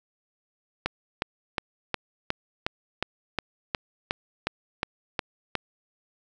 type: click train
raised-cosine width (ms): 0.3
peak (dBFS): -9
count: 14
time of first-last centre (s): 0.86-5.553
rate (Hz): 2.77
effects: none